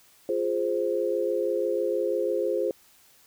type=chord; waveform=sine; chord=F minor; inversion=none; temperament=equal; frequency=349.2 / 415.3 / 523.3 Hz; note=F4 / Ab4 / C5; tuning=0 / 0 / 0 cents; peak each=-29 / -28 / -27 dBFS; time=0.29-2.71 s; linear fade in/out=2 ms; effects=white hiss -58 dBFS RMS until 3.26 s